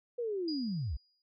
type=linear sweep; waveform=sine; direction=down; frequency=493.9 to 50.9 Hz; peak=-32 dBFS; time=0.18-0.97 s; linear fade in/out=10 ms
type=tone with exponential decay; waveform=sine; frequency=4888 Hz; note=D#8; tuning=32 cents flat; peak=-37 dBFS; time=0.48-1.22 s; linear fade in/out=2 ms; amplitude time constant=160 ms
effects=none